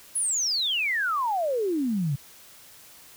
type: exponential sweep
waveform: sine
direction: down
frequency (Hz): 11000 to 130.81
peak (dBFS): -23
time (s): 0.15-2.16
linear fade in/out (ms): 10
effects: white hiss -50 dBFS RMS until 3.16 s